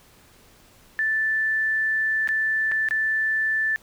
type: tone with dropouts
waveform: sine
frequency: 1760 Hz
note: A6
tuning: in tune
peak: -20 dBFS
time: 0.99-3.76 s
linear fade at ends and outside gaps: 0 ms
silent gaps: 2.275-2.289 / 2.715-2.719 / 2.887-2.909 s
effects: pink hiss -54 dBFS RMS until 3.82 s